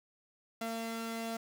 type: tone pair together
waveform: sawtooth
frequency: 227.7 / 681.9 Hz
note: A#3 / F5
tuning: -40 / -42 cents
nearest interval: octave + perfect fifth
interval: 1898 cents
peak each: -34 / -37 dBFS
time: 0.61-1.37 s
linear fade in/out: 5 ms
effects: none